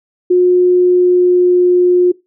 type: tone with pitch glide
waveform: sine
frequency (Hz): 360.1 to 358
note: F#4 to F4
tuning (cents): -47 to +43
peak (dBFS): -6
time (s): 0.3-2.12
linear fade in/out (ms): 10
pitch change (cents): -10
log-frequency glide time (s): 0.77-1.69
effects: noise-tail reverb RT60 0.2 s tail -20 dB re dry